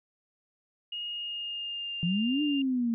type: tone with pitch glide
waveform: sine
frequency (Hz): 2863 to 2799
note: F7 to F7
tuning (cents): +42 to +3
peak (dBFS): -33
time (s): 0.92-2.62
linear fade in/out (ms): 5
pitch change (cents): -39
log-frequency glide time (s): 1.06-1.95
type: exponential two-way sweep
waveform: sine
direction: up then down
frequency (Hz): 164.81 to 301.3 to 227.2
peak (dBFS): -25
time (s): 2.03-2.94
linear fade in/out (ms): 0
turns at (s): 2.42
effects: none